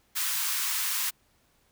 white high-pass noise, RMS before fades -29 dBFS, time 0.15-1.11 s, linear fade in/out 20 ms, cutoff 950 Hz, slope 48 dB/octave, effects pink hiss -67 dBFS RMS until 1.71 s

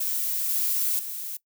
violet noise with level steps, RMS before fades -27 / -25 / -34 dBFS, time 0-1.37 s, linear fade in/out 5 ms, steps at 0.49 / 0.99 s, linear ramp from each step 2 ms, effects noise-tail reverb RT60 0.1 s tail -20 dB re dry

